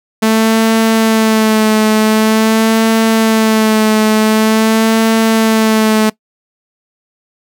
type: tone with vibrato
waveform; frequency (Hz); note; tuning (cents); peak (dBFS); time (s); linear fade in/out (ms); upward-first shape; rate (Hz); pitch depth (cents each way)
sawtooth; 220; A3; 0; -4; 0.22-6.1; 10; sine; 0.46; 30
effects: noise-tail reverb RT60 0.1 s tail -21 dB re dry